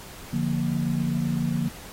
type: chord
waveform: sine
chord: Bb major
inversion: first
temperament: equal with one note detuned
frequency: 146.83 / 174.61 / 234 Hz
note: D3 / F3 / Bb3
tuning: 0 / 0 / +7 cents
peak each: -27 dBFS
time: 0.33-1.69 s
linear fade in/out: 5 ms
effects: pink hiss -43 dBFS RMS until 1.92 s + AAC 48 kbps